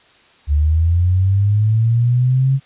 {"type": "linear sweep", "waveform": "sine", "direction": "up", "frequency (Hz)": [71, 136.9], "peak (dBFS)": -11, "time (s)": [0.47, 2.6], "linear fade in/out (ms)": 50, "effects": ["white hiss -50 dBFS RMS until 2.65 s", "resampled to 8000 Hz"]}